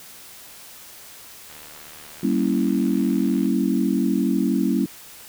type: click train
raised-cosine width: 0.3 ms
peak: -28 dBFS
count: 150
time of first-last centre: 1.5-3.458 s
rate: 76.1 Hz
type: chord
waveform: sine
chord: G diminished seventh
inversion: none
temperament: equal with one note detuned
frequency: 193.19 / 233.1 / 277.2 / 329.6 Hz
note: G3 / Bb3 / Db4 / Fb4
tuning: -25 / 0 / 0 / 0 cents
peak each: -23 / -23 / -23 / -25 dBFS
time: 2.23-4.86 s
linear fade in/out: 5 ms
effects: white hiss -43 dBFS RMS until 5.28 s